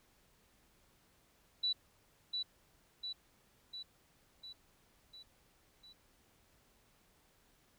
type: tone with echo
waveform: sine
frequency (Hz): 3951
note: B7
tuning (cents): 0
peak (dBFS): -31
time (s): 1.63-1.73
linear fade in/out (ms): 10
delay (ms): 700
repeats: 6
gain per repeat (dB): -4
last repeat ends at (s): 5.93
effects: pink hiss -70 dBFS RMS until 7.78 s